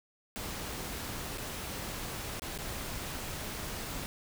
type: noise with dropouts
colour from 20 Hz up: pink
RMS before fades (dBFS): -39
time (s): 0.36-4.06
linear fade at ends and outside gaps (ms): 0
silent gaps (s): 1.376-1.382 / 2.396-2.42 / 2.577-2.587
effects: none